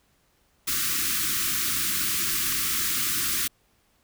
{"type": "band-stop noise", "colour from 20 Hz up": "white", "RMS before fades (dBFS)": -26, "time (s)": [0.67, 3.48], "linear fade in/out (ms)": 10, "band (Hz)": [380, 1100], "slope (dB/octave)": 96, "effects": ["pink hiss -66 dBFS RMS until 4.03 s"]}